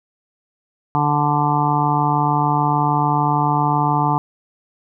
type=harmonic tone; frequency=146.83 Hz; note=D3; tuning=in tune; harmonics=1 / 2 / 3 / 5 / 6 / 7 / 8; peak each=-20 / -24 / -31 / -23 / -19 / -23 / -25 dBFS; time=0.95-4.18 s; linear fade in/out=0 ms; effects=none